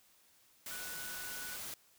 sine tone in noise, 1480 Hz, F#6, in tune, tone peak -47 dBFS, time 0.71-1.56 s, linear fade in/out 2 ms, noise white, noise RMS -44 dBFS, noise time 0.66-1.74 s, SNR -6 dB, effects white hiss -67 dBFS RMS until 1.98 s

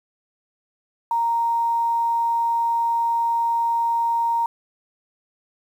sine tone with quantisation, 930 Hz, A#5, 4 cents flat, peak -18 dBFS, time 1.11-4.46 s, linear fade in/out 2 ms, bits 8, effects none

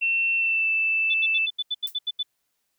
sine tone with pitch glide, 2700 to 2644 Hz, E7 to E7, +41 to +5 cents, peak -20 dBFS, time 0.01-1.47 s, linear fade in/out 20 ms, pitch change -36 cents, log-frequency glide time 0.37-0.69 s
sine tone bursts, 3494 Hz, A7, 13 cents flat, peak -23 dBFS, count 10, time 1.1-2.231 s, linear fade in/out 10 ms, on 42 ms, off 79 ms
violet noise with exponential decay, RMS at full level -30 dBFS, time 1.87-1.97 s, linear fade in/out 2 ms, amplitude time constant 20 ms
effects white hiss -75 dBFS RMS until 2.78 s

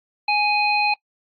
harmonic tone, 832 Hz, G#5, 3 cents sharp, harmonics 1 / 3 / 5, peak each -20 / -20 / -26 dBFS, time 0.28-0.94 s, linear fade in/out 5 ms, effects noise-tail reverb RT60 0.1 s tail -25 dB re dry + AAC 48 kbps

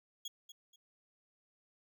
30% pulse tone with echo, 3322 Hz, G#7, in tune, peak -37 dBFS, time 0.25-0.28 s, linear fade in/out 5 ms, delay 240 ms, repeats 2, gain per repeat -11 dB, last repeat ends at 0.76 s, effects none

